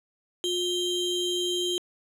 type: ring-modulated tone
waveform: square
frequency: 1756 Hz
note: A6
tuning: 4 cents flat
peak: -23 dBFS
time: 0.44-1.78 s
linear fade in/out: 0 ms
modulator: 1400 Hz
effects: low-pass 11000 Hz 12 dB/octave